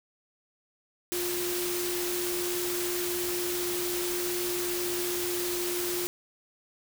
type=tone in noise; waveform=sine; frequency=354.2 Hz; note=F4; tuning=24 cents sharp; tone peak=-31 dBFS; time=1.12-6.07 s; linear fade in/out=0 ms; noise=white; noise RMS=-33 dBFS; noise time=1.12-6.07 s; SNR=-1 dB; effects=none